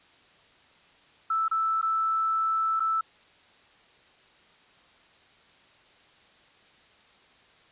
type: tone with dropouts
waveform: sine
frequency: 1318.5 Hz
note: E6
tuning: in tune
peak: -23 dBFS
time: 1.3-3.01 s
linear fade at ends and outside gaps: 5 ms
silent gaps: 1.482-1.512 / 1.815-1.827 / 2.797-2.803 s
effects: white hiss -58 dBFS RMS until 7.71 s + resampled to 8000 Hz